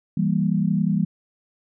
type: chord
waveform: sine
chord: E diminished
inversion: none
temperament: equal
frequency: 164.81 / 196 / 233.1 Hz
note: E3 / G3 / Bb3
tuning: 0 / 0 / 0 cents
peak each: -22 / -21 / -26 dBFS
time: 0.17-1.05 s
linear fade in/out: 5 ms
effects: none